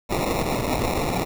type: noise with sample-and-hold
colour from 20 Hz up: violet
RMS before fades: -24 dBFS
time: 0.09-1.25 s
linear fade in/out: 20 ms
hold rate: 1575 Hz
effects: none

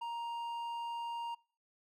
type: tone with hard clipping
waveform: sine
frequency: 936 Hz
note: A#5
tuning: 7 cents sharp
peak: -39 dBFS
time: 0.01-1.35 s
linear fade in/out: 10 ms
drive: 6 dB
effects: noise-tail reverb RT60 0.5 s tail -26 dB re dry

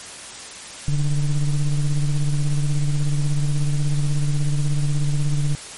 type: ring-modulated tone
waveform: triangle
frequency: 76.5 Hz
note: D#2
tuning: 29 cents flat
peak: -11 dBFS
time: 0.88-5.55 s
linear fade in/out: 0 ms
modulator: 68.3 Hz
effects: white hiss -36 dBFS RMS until 5.77 s + MP3 48 kbps

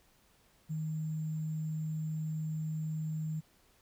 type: tone with sample-and-hold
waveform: sine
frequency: 156.4 Hz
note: D#3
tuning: 9 cents sharp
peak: -33 dBFS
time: 0.69-3.41 s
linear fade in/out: 20 ms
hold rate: 7350 Hz
effects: pink hiss -67 dBFS RMS until 3.81 s

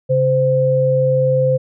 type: tone pair together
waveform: sine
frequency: 136.94 / 517 Hz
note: C#3 / C5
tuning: -21 / -21 cents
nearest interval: octave + major seventh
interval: 2300 cents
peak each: -17 / -13 dBFS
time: 0.09-1.58 s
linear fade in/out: 20 ms
effects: none

